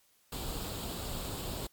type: noise with comb filter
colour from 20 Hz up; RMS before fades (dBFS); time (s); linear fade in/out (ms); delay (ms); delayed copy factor
pink; -38; 0.32-1.67; 5; 0.25; +0.6
effects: white hiss -68 dBFS RMS until 1.72 s + MP3 96 kbps